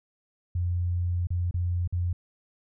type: tone with dropouts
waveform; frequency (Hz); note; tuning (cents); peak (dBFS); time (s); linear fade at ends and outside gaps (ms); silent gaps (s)
sine; 88.1; F2; +16; -24; 0.55-2.13; 5; 1.271-1.304 / 1.511-1.541 / 1.876-1.925
effects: none